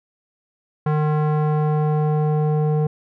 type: tone with low-pass filter sweep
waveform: square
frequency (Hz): 152.1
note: D#3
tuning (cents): -39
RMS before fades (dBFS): -19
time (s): 0.86-2.87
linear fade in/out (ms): 5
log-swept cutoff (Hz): 1200 to 600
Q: 1.4
effects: none